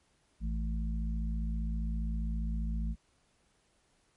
harmonic tone, 55 Hz, A1, in tune, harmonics 1 / 3 / 4, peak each -31 / -40 / -41 dBFS, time 0.4-2.96 s, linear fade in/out 50 ms, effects pink hiss -71 dBFS RMS until 4.16 s + MP3 48 kbps

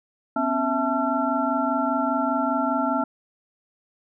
sine tone cluster, 250.7 / 275.7 / 659 / 874 / 1357 Hz, B3 / C#4 / E5 / A5 / E6, +26 / -9 / -1 / -12 / +50 cents, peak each -27 dBFS, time 0.36-3.04 s, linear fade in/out 5 ms, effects none

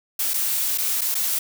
blue noise with dropouts, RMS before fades -23 dBFS, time 0.19-1.39 s, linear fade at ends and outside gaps 5 ms, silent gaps 0.336-0.34 / 0.777-0.782 / 1.011-1.015 / 1.145-1.151 s, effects none

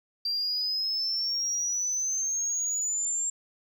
sine exponential sweep, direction up, 4699 to 7440 Hz, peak -25 dBFS, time 0.25-3.3 s, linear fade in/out 5 ms, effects tanh soft clip ceiling -23 dBFS + 11-bit

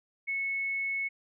sine tone, 2200 Hz, C#7, 14 cents flat, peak -29 dBFS, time 0.27-1.09 s, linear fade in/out 20 ms, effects none

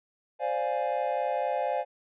triangle chord, D half-diminished seventh, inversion third, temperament equal, 523.3 / 587.3 / 698.5 / 830.6 Hz, C5 / D5 / F5 / Ab5, 0 / 0 / 0 / 0 cents, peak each -30 dBFS, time 0.39-1.85 s, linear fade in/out 50 ms, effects resampled to 8000 Hz

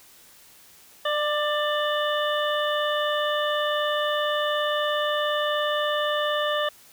harmonic tone with a mistuned harmonic, 592 Hz, D5, 14 cents sharp, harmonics 1 / 2 / 3 / 5 / 6, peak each -25 / -28 / -30 / -32 / -33 dBFS, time 1.05-6.69 s, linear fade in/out 5 ms, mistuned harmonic 1, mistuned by +15 cents, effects white hiss -52 dBFS RMS until 6.92 s

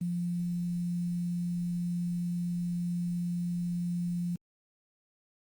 sine tone with quantisation, 174.5 Hz, F3, 1 cent flat, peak -29 dBFS, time 0.01-4.36 s, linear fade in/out 5 ms, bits 9, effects Opus 24 kbps

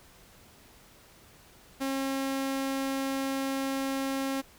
sawtooth tone, 270 Hz, C#4, 45 cents flat, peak -25 dBFS, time 1.8-4.42 s, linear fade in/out 20 ms, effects pink hiss -56 dBFS RMS until 4.58 s

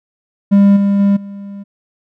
triangle tone with level steps, 200 Hz, G3, 35 cents sharp, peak -3 / -8 / -6 / -24 dBFS, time 0.51-1.64 s, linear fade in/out 20 ms, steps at 0.76 / 0.99 / 1.16 s, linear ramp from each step 10 ms, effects none

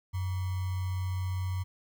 sine tone with sample-and-hold, 92.5 Hz, F#2, in tune, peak -29 dBFS, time 0.13-1.64 s, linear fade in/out 20 ms, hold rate 1050 Hz, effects none

